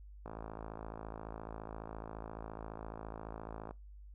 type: click train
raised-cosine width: 1 ms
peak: -30 dBFS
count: 189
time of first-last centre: 0.26-3.71 s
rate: 54.5 Hz
effects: noise-tail reverb RT60 0.2 s tail -23 dB re dry + added 50 Hz sine -50 dBFS peak until 4.14 s